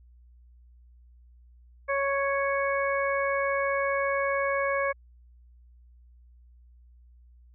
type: harmonic tone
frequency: 554.4 Hz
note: C#5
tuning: in tune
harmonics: 1 / 2 / 3 / 4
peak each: -27 / -30 / -32 / -33 dBFS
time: 1.88-4.93 s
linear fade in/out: 20 ms
effects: added 60 Hz sine -52 dBFS peak until 7.54 s